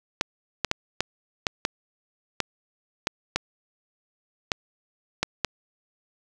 clicks, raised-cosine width 0.2 ms, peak -5 dBFS, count 12, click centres 0.211 / 0.647 / 0.714 / 1.006 / 1.468 / 1.651 / 2.403 / 3.071 / 3.36 / 4.518 / 5.23 / 5.447 s, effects none

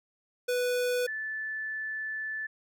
square / sine tone pair in turn, 493.9 / 1747.9 Hz, B4 / A6, 0 / -12 cents, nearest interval octave + minor seventh, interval 2188 cents, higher second, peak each -27 / -32 dBFS, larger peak first, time 0.48-1.07 / 1.07-2.47 s, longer second, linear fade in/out 10 ms, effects none

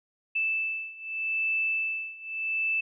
sine beating tone pair, 2637 / 2637.82 Hz, E7 / E7, 0 / +1 cents, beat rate 0.82 Hz, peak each -31 / -29 dBFS, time 0.35-2.81 s, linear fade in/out 10 ms, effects none

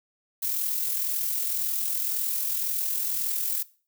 violet noise with amplitude modulation, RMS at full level -26 dBFS, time 0.42-3.63 s, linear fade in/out 10 ms, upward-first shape sine, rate 41.9 Hz, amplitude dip 40%, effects noise-tail reverb RT60 0.4 s tail -20 dB re dry

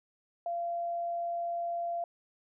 sine tone, 687 Hz, F5, 29 cents flat, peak -31 dBFS, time 0.46-2.04 s, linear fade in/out 2 ms, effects none

